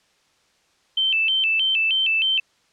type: tone with vibrato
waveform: sine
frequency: 2865 Hz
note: F7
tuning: 44 cents sharp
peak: -17 dBFS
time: 0.97-2.4 s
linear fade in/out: 5 ms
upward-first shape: square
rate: 3.2 Hz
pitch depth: 140 cents each way
effects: white hiss -62 dBFS RMS until 2.72 s + low-pass 6000 Hz 12 dB/octave